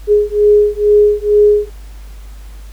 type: beating tone pair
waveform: sine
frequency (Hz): 415.4 / 417.6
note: G#4 / G#4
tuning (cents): 0 / +10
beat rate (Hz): 2.2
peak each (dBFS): -10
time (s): 0.07-1.7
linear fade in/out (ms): 50
effects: added 50 Hz sine -29 dBFS peak until 2.72 s + pink hiss -45 dBFS RMS until 2.72 s